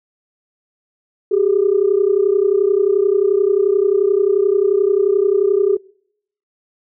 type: tone pair together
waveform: sine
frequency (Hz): 383.9 / 415.3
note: G4 / G#4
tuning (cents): -36 / 0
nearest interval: minor second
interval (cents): 136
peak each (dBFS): -14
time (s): 1.31-5.77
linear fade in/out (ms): 10
effects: noise-tail reverb RT60 0.7 s tail -26 dB re dry + tanh soft clip ceiling -4 dBFS